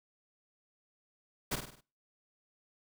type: noise with echo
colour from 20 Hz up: pink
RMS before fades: -33 dBFS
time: 1.51-1.56 s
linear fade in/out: 10 ms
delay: 50 ms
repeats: 5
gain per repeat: -6 dB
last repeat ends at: 1.81 s
effects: noise-tail reverb RT60 0.4 s tail -24 dB re dry